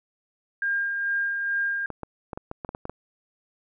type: tone with tremolo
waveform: sine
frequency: 1608 Hz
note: G6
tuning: 44 cents sharp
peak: -22 dBFS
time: 0.62-1.86 s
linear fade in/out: 2 ms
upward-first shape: sine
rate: 2.3 Hz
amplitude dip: 35%
type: clicks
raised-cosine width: 1 ms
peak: -19 dBFS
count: 10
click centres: 1.903 / 2.033 / 2.332 / 2.375 / 2.514 / 2.648 / 2.691 / 2.749 / 2.854 / 2.896 s
effects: none